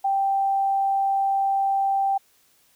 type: tone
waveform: sine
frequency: 784 Hz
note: G5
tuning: in tune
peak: -19 dBFS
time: 0.04-2.18 s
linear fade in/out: 10 ms
effects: white hiss -61 dBFS RMS until 2.75 s